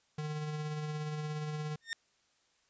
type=tone with tremolo; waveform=square; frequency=151.8 Hz; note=D#3; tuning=42 cents flat; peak=-35 dBFS; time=0.18-1.76 s; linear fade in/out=5 ms; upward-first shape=sine; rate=17 Hz; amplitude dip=30%
type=tone with exponential growth; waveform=sawtooth; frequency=1826 Hz; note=A#6; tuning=36 cents flat; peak=-27 dBFS; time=1.81-1.93 s; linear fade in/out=0 ms; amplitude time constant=24 ms
effects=white hiss -72 dBFS RMS until 2.69 s + resampled to 16000 Hz